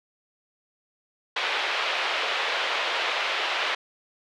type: band-pass noise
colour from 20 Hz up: white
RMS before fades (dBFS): -27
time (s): 1.36-3.75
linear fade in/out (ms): 5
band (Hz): 460 to 3400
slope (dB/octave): 24
effects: none